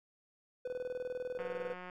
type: tone with tremolo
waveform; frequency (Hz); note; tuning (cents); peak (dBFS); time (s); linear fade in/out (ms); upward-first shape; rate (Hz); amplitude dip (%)
triangle; 500; B4; +21; -33; 0.65-1.74; 5; square; 20; 70
type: click train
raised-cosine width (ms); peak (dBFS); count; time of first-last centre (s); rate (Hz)
0.5; -32; 93; 1.39-1.898; 181
effects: none